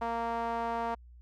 sawtooth tone with band-pass filter, 231.7 Hz, A#3, 10 cents flat, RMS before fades -33 dBFS, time 0.01-0.95 s, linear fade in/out 10 ms, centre 860 Hz, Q 2.7, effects added 60 Hz sine -50 dBFS peak until 1.21 s

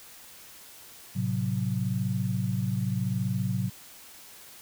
sine chord, F# diminished, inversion first, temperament equal, 110 / 130.81 / 185 Hz, A2 / C3 / F#3, 0 / 0 / 0 cents, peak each -30 dBFS, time 1.15-3.7 s, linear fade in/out 20 ms, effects white hiss -49 dBFS RMS until 4.61 s

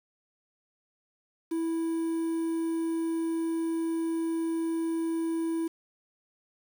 triangle tone with quantisation, 328.8 Hz, E4, 4 cents flat, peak -25 dBFS, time 1.51-5.68 s, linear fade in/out 10 ms, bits 8, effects none

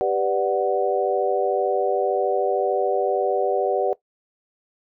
sine chord, G major seventh, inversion none, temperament equal, 392 / 493.9 / 587.3 / 740 Hz, G4 / B4 / D5 / F#5, 0 / 0 / 0 / 0 cents, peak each -24 dBFS, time 0.01-3.93 s, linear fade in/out 0 ms, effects noise-tail reverb RT60 0.1 s tail -18 dB re dry

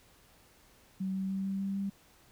sine tone with pitch steps, 190 / 191.43 / 192.87 / 194.33 / 195.79 / 197.27 Hz, F#3 / G3 / G3 / G3 / G3 / G3, +46 / -41 / -28 / -15 / -2 / +11 cents, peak -31 dBFS, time 1-1.9 s, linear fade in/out 10 ms, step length 150 ms, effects pink hiss -62 dBFS RMS until 2.31 s

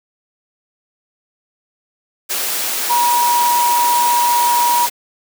sine tone in noise, 960 Hz, B5, 49 cents flat, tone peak -12 dBFS, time 2.89-4.87 s, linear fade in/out 20 ms, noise white, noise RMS -20 dBFS, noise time 2.29-4.9 s, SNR +5 dB, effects high-pass 300 Hz 12 dB/octave

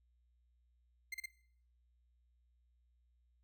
40% pulse tone bursts, 2093 Hz, C7, in tune, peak -39 dBFS, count 3, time 1.12-1.259 s, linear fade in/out 5 ms, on 23 ms, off 35 ms, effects noise-tail reverb RT60 0.6 s tail -19 dB re dry + added 60 Hz sine -70 dBFS peak until 3.43 s

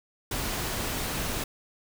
pink noise, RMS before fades -31 dBFS, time 0.31-1.44 s, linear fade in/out 5 ms, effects none

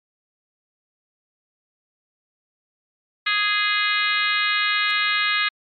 harmonic tone, 415.3 Hz, G#4, in tune, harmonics 3 / 4 / 5 / 6 / 7 / 8 / 9 / 10, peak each -26 / -24 / -24 / -27 / -30 / -30 / -28 / -31 dBFS, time 3.26-5.49 s, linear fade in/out 10 ms
5% pulse tone with exponential growth, 793 Hz, G5, 20 cents sharp, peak -32 dBFS, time 4.83-4.91 s, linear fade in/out 1 ms, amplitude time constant 17 ms
effects MP3 64 kbps

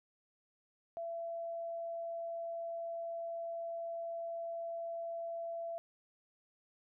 sine tone, 672 Hz, E5, 33 cents sharp, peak -38 dBFS, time 0.97-5.78 s, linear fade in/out 0 ms, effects none

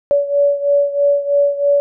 sine beating tone pair, 569 / 572.1 Hz, C#5 / D5, +45 / -45 cents, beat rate 3.1 Hz, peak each -13 / -17 dBFS, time 0.11-1.8 s, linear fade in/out 0 ms, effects none

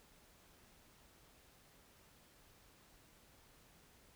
silence, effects pink hiss -66 dBFS RMS until 4.15 s

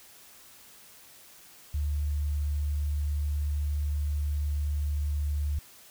sine tone, 73.42 Hz, D2, in tune, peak -26 dBFS, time 1.74-5.59 s, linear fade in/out 5 ms, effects white hiss -53 dBFS RMS until 5.9 s

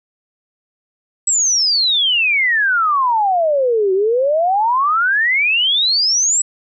sine exponential two-way sweep, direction down then up, 7902 to 370 to 7902 Hz, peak -12 dBFS, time 1.27-6.42 s, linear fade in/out 5 ms, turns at 3.93 s, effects none

